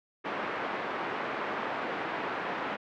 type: band-pass noise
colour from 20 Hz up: white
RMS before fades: -34 dBFS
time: 0.24-2.77 s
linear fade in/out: 20 ms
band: 240 to 1500 Hz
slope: 12 dB/octave
effects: low-pass 3000 Hz 12 dB/octave